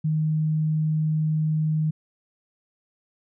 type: tone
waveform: sine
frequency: 155.56 Hz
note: D#3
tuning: in tune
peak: -20 dBFS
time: 0.04-1.91 s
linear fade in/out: 10 ms
effects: none